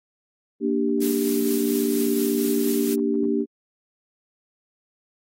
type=chord; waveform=sine; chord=G minor; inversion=first; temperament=equal; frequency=233.1 / 293.7 / 392 Hz; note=Bb3 / D4 / G4; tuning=0 / 0 / 0 cents; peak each=-24 dBFS; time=0.6-3.46 s; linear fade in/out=50 ms
type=noise with tremolo; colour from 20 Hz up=blue; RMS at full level=-30 dBFS; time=1.01-2.95 s; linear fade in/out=10 ms; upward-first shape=triangle; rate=4.3 Hz; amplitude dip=35%
effects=AAC 48 kbps